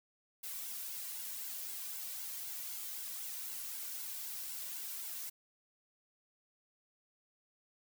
blue noise with flanger, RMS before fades -43 dBFS, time 0.43-5.3 s, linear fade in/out 10 ms, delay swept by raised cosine 1.6 to 2.39 ms, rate 3.9 Hz, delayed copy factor -0.7, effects none

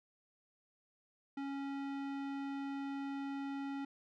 square tone with low-pass filter, 276.8 Hz, C#4, 2 cents flat, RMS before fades -41 dBFS, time 1.37-3.85 s, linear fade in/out 5 ms, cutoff 2700 Hz, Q 0.63, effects none

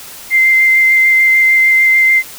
sine tone with vibrato, 2084 Hz, C7, 7 cents flat, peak -6 dBFS, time 0.3-2.23 s, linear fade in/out 50 ms, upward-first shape square, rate 6.7 Hz, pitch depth 9 cents each way, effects white hiss -32 dBFS RMS until 2.38 s

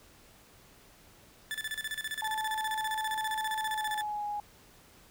30% pulse tone with tremolo, 1748 Hz, A6, 12 cents flat, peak -30 dBFS, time 1.51-4.02 s, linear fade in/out 0 ms, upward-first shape square, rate 15 Hz, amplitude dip 80%
sine tone with pitch glide, 870 to 829.3 Hz, A5 to G#5, -20 to -3 cents, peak -32 dBFS, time 2.22-4.4 s, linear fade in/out 2 ms, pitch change -83 cents, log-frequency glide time 3.66-4.25 s
effects pink hiss -58 dBFS RMS until 5.1 s

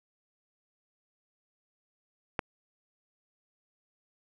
click, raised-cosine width 0.5 ms, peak -13 dBFS, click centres 2.392 s, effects none

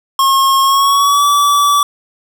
square tone with pitch glide, 1081 to 1151.9 Hz, C#6 to D6, -44 to -34 cents, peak -9 dBFS, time 0.19-1.83 s, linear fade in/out 2 ms, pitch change +110 cents, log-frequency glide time 0.62-1.25 s, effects none

